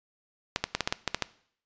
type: clicks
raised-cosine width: 0.2 ms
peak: -8 dBFS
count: 9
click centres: 0.561 / 0.64 / 0.75 / 0.807 / 0.875 / 0.925 / 1.077 / 1.146 / 1.223 s
effects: noise-tail reverb RT60 0.6 s tail -19 dB re dry + resampled to 16000 Hz